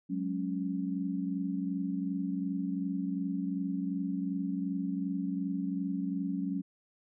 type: chord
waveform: sine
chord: F# suspended second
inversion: none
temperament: equal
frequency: 185 / 207.7 / 277.2 Hz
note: F#3 / G#3 / C#4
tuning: 0 / 0 / 0 cents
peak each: -34 / -38 / -34 dBFS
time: 0.09-6.62 s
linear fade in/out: 20 ms
effects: none